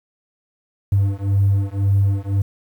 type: beating tone pair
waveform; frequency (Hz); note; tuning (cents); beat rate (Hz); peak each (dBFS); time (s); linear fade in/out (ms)
triangle; 98 / 99.9; G2 / G2; 0 / +33; 1.9; -15; 0.92-2.42; 5
effects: tanh soft clip ceiling -8 dBFS + 8-bit